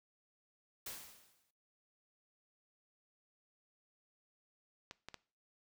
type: noise with exponential decay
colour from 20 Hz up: white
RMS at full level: -43 dBFS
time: 0.86-1.51 s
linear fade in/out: 5 ms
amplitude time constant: 140 ms
type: clicks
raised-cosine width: 0.2 ms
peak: -29 dBFS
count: 3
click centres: 4.911 / 5.086 / 5.143 s
effects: noise-tail reverb RT60 0.4 s tail -20 dB re dry